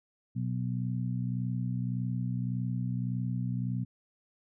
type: harmonic tone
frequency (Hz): 61.74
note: B1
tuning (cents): 0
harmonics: 2 / 3 / 4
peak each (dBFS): -31 / -35 / -39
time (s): 0.35-3.85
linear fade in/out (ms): 20
effects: none